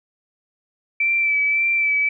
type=tone with vibrato; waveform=sine; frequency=2323 Hz; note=D7; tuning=20 cents flat; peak=-16 dBFS; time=1-2.09 s; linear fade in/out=5 ms; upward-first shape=sine; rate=1.8 Hz; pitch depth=26 cents each way; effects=none